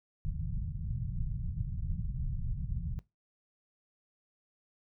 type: low-pass noise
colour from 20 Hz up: pink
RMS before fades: -35 dBFS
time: 0.25-2.99 s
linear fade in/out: 0 ms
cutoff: 170 Hz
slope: 48 dB/octave
effects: noise-tail reverb RT60 0.2 s tail -19 dB re dry